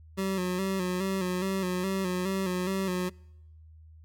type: tone with vibrato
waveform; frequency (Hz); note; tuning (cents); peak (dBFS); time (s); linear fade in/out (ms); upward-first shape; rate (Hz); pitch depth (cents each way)
25% pulse; 186.7; F#3; +16; -24; 0.17-3.1; 20; square; 2.4; 50
effects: noise-tail reverb RT60 0.9 s tail -26 dB re dry + added 79 Hz sine -49 dBFS peak until 4.04 s